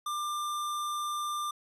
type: tone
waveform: square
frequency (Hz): 1192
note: D6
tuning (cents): +25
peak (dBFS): -32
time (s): 0.06-1.51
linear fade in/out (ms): 5
effects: resampled to 32000 Hz